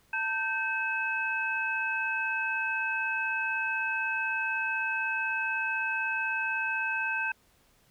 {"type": "tone cluster", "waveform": "sine", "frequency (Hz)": [896, 1556, 2581], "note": ["A5", "G6", "E7"], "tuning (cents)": [31, -13, -37], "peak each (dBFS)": [-36, -30, -32], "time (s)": [0.13, 7.32], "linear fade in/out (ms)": 5, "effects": ["pink hiss -65 dBFS RMS until 7.9 s"]}